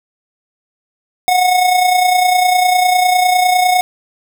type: tone with amplitude modulation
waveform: square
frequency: 730 Hz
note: F#5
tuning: 24 cents flat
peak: -8 dBFS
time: 1.28-3.81 s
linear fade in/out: 0 ms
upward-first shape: sine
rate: 29.9 Hz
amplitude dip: 50%
effects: none